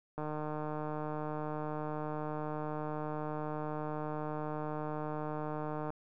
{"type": "click train", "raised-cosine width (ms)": 1, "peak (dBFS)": -25, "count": 871, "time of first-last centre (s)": [0.18, 5.904], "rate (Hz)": 152, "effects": []}